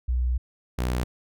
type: tone pair in turn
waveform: sine / sawtooth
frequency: 61.74 / 61.74 Hz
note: B1 / B1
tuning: 0 / 0 cents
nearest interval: unison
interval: 0 cents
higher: neither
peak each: -21 / -20 dBFS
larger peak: second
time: 0.08-0.38 / 0.78-1.04 s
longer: first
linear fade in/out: 10 ms
effects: none